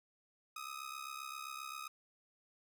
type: ring-modulated tone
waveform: sawtooth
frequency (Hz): 1257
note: D#6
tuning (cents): +17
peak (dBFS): -37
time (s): 0.56-1.88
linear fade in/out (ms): 2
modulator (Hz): 33.8
effects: none